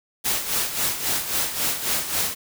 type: noise with tremolo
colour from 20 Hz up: white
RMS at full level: -22 dBFS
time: 0.24-2.35 s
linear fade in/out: 20 ms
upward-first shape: sine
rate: 3.7 Hz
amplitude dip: 65%
effects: none